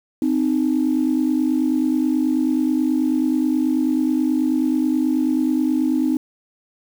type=tone pair together; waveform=sine; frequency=259.3 / 308.6 Hz; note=C4 / D#4; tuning=-15 / -14 cents; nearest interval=minor third; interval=301 cents; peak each=-18 / -18 dBFS; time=0.22-6.17 s; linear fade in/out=2 ms; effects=tanh soft clip ceiling -10 dBFS + 7-bit